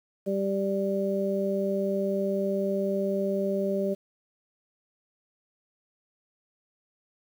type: harmonic tone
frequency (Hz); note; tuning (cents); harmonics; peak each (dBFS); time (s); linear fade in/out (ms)
196; G3; 0; 1 / 2 / 3; -29 / -29 / -29; 0.26-3.95; 20
effects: 9-bit